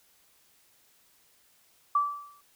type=tone with exponential decay; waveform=sine; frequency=1160 Hz; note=D6; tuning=22 cents flat; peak=-19 dBFS; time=1.95-2.41 s; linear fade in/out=5 ms; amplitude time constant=100 ms; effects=white hiss -64 dBFS RMS until 2.55 s